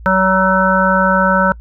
harmonic tone, 188.7 Hz, F#3, 34 cents sharp, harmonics 1 / 3 / 5 / 7 / 8, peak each -16 / -16 / -16 / -16 / -16 dBFS, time 0.06-1.52 s, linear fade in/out 0 ms, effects noise-tail reverb RT60 0.1 s tail -26 dB re dry + added 57 Hz sine -31 dBFS peak until 1.6 s

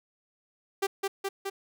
sawtooth tone with echo, 392 Hz, G4, in tune, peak -21 dBFS, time 0.82-0.87 s, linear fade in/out 10 ms, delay 210 ms, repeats 3, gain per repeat -2 dB, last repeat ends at 1.5 s, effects none

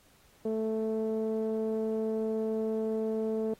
sawtooth tone with low-pass filter, 220 Hz, A3, in tune, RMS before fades -31 dBFS, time 0.45-3.54 s, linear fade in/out 5 ms, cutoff 510 Hz, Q 4.7, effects pink hiss -63 dBFS RMS until 3.59 s + AAC 48 kbps

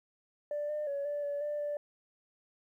sine tone with pitch steps, 588 / 601 / 563 / 583 / 574 / 591 / 586 Hz, D5 / D5 / C#5 / D5 / D5 / D5 / D5, +2 / +40 / +27 / -13 / -40 / +11 / -4 cents, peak -31 dBFS, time 0.51-1.77 s, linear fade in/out 2 ms, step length 180 ms, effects tanh soft clip ceiling -29 dBFS + 12-bit

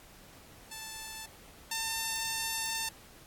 5% pulse tone pair in turn, 881 / 898 Hz, A5 / A5, +2 / +35 cents, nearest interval unison, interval 33 cents, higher second, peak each -29 / -20 dBFS, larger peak second, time 0.71-1.26 / 1.71-2.89 s, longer second, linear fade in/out 5 ms, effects pink hiss -55 dBFS RMS until 3.26 s + AAC 64 kbps

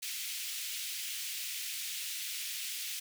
pink high-pass noise, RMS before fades -39 dBFS, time 0.02-3 s, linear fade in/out 10 ms, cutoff 2400 Hz, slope 24 dB/octave, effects none

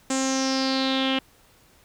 sawtooth tone with low-pass filter sweep, 265.3 Hz, C4, 24 cents sharp, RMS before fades -24 dBFS, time 0.1-1.19 s, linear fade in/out 5 ms, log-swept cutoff 7600 to 3000 Hz, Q 5.9, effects pink hiss -57 dBFS RMS until 1.84 s

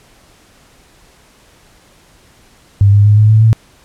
sine tone with pitch steps, 100 / 102.22 / 104.49 / 106.81 / 109.18 / 111.6 Hz, G2 / G#2 / G#2 / G#2 / A2 / A2, +35 / -27 / +11 / +49 / -13 / +25 cents, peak -4 dBFS, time 2.81-3.53 s, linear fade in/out 0 ms, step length 120 ms, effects pink hiss -47 dBFS RMS until 3.84 s + low-pass 11000 Hz 12 dB/octave

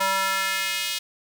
square tone with high-pass filter sweep, 193.1 Hz, G3, 26 cents flat, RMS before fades -25 dBFS, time 0-0.99 s, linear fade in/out 10 ms, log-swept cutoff 890 to 3300 Hz, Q 1.5, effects none

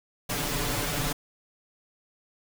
pink noise with comb filter, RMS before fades -29 dBFS, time 0.29-1.13 s, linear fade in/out 10 ms, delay 6.9 ms, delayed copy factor +0.9, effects none

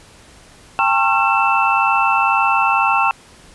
sine tone cluster, 796 / 898 / 1084 / 1356 / 2657 Hz, G5 / A5 / C#6 / E6 / E7, +26 / +35 / -39 / +49 / +13 cents, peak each -19 dBFS, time 0.79-3.11 s, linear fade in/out 0 ms, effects pink hiss -45 dBFS RMS until 3.54 s + resampled to 24000 Hz

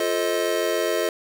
square chord, F dominant seventh, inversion none, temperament just, 349.2 / 436.5 / 523.8 / 628.6 Hz, F4 / A4 / C5 / Eb5, 0 / -14 / +2 / +18 cents, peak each -28 / -27 / -30 / -26 dBFS, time 0-1.09 s, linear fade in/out 2 ms, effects none

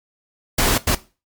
pink noise bursts at uneven times, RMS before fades -17 dBFS, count 2, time 0.58-0.78 / 0.87-0.95 s, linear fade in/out 5 ms, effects noise-tail reverb RT60 0.3 s tail -17 dB re dry + MP3 96 kbps

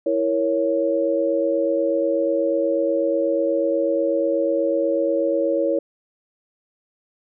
sine chord, A# diminished, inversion second, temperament equal, 329.6 / 466.2 / 554.4 Hz, E4 / A#4 / C#5, 0 / 0 / 0 cents, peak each -23 / -24 / -20 dBFS, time 0.06-5.79 s, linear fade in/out 5 ms, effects none

